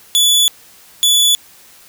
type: tone bursts at uneven times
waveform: sawtooth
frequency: 3444 Hz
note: A7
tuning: 38 cents flat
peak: -6 dBFS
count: 2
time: 0.15-0.48 / 1.03-1.35 s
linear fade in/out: 0 ms
effects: white hiss -44 dBFS RMS until 1.88 s